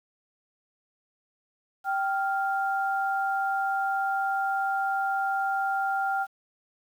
sine tone pair together, 780.4 / 1396.9 Hz, G5 / F6, -8 / 0 cents, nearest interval minor seventh, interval 1008 cents, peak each -26 / -29 dBFS, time 1.84-6.27 s, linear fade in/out 50 ms, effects 9-bit

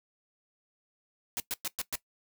white noise bursts, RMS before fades -33 dBFS, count 5, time 1.37-1.955 s, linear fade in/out 0 ms, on 29 ms, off 110 ms, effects noise-tail reverb RT60 0.1 s tail -18 dB re dry

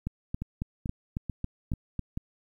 two click trains, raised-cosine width 5 ms, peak -20 / -18 dBFS, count 5 / 8, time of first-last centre 0.42-2.174 / 0.07-1.993 s, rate 2.28 / 3.64 Hz, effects 10-bit

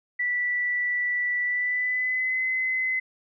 sine tone with pitch glide, 1964 to 2039 Hz, B6 to C7, -10 to -45 cents, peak -23 dBFS, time 0.19-3 s, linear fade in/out 10 ms, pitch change +65 cents, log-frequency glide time 1.43-2.43 s, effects none

